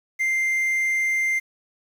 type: tone with quantisation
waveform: triangle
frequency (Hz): 2093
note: C7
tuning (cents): 0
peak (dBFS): -18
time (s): 0.19-1.4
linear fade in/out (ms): 20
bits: 8
effects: none